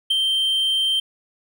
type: tone with ADSR envelope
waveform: triangle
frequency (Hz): 3136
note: G7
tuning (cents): 0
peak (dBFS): -13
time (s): 0.1-1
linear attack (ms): 9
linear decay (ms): 16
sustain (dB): -3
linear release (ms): 6
effects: none